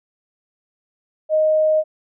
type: tone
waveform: sine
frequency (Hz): 622.3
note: D#5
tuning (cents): 0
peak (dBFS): -13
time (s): 1.29-1.84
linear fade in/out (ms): 50
effects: none